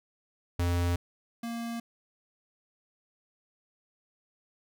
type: tone pair in turn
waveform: square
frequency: 87.2 / 232.8 Hz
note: F2 / A#3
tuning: -2 / -2 cents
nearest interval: octave + perfect fourth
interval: 1700 cents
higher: second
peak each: -26 / -34 dBFS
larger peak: first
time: 0.59-0.96 / 1.43-1.8 s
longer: neither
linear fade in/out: 5 ms
effects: none